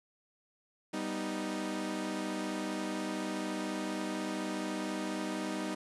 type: chord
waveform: sawtooth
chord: G augmented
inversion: none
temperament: equal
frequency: 196 / 246.9 / 311.1 Hz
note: G3 / B3 / D#4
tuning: 0 / 0 / 0 cents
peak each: -35 / -37 / -33 dBFS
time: 0.93-5.75 s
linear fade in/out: 10 ms
effects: resampled to 24000 Hz + 10-bit